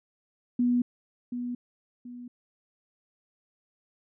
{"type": "tone with echo", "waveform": "sine", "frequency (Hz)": 244.3, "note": "B3", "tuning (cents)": -19, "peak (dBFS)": -21, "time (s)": [0.59, 0.82], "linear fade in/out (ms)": 5, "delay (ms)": 730, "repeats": 2, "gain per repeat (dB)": -9, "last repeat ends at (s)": 2.28, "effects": []}